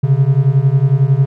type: beating tone pair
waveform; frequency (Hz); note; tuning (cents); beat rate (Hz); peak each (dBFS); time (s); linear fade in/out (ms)
triangle; 130.81 / 141.81; C3 / C#3; 0 / +40; 11; -10; 0.03-1.26; 10
effects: none